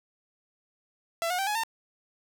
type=tone with pitch steps; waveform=sawtooth; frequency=670 / 722.2 / 778.6 / 839.3 / 904.7 Hz; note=E5 / F#5 / G5 / G#5 / A5; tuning=+28 / -42 / -12 / +18 / +48 cents; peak=-23 dBFS; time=1.22-1.635 s; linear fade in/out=0 ms; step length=83 ms; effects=none